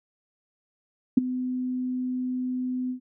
sine tone with ADSR envelope, 253.2 Hz, B3, 43 cents sharp, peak -10 dBFS, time 1.17-3 s, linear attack 7 ms, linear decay 15 ms, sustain -16 dB, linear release 100 ms, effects none

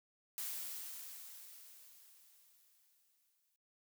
blue noise with exponential decay, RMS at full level -41 dBFS, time 0.38-3.56 s, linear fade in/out 0 ms, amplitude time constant 690 ms, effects noise-tail reverb RT60 0.3 s tail -22 dB re dry

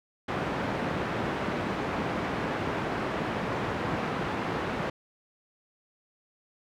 pink band-pass noise, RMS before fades -31 dBFS, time 0.28-4.9 s, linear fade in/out 5 ms, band 130 to 1800 Hz, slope 12 dB/octave, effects none

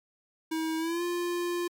square tone with pitch glide, 320.4 to 349.4 Hz, E4 to F4, -49 to +1 cents, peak -29 dBFS, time 0.51-1.68 s, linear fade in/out 10 ms, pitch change +150 cents, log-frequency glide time 0.78-1.03 s, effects MP3 96 kbps

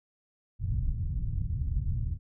white low-pass noise, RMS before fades -30 dBFS, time 0.59-2.19 s, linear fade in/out 50 ms, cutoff 110 Hz, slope 24 dB/octave, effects none

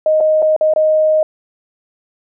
sine tone with dropouts, 622.3 Hz, D#5, in tune, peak -9 dBFS, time 0.06-1.23 s, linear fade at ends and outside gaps 2 ms, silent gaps 0.204-0.208 / 0.421-0.425 / 0.564-0.61 / 0.737-0.761 s, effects none

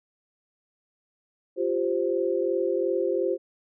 sine chord, F suspended second, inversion none, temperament equal, 349.2 / 392 / 523.3 Hz, F4 / G4 / C5, 0 / 0 / 0 cents, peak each -27 dBFS, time 1.56-3.38 s, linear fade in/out 50 ms, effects none

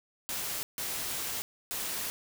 white noise bursts at uneven times, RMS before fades -35 dBFS, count 3, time 0.29-0.63 / 0.78-1.42 / 1.71-2.1 s, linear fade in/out 0 ms, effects none

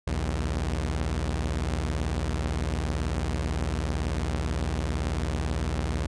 sawtooth beating tone pair, 60.9 / 78.9 Hz, B1 / D#2, -24 / +25 cents, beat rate 18 Hz, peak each -25 dBFS, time 0.07-6.07 s, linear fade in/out 5 ms, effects resampled to 22050 Hz

